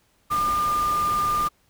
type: tone in noise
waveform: sine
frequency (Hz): 1203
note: D6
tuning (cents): +41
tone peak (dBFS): -20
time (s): 0.3-1.49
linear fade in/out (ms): 20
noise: pink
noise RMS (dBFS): -34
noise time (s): 0.3-1.49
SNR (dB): +11
effects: pink hiss -64 dBFS RMS until 1.69 s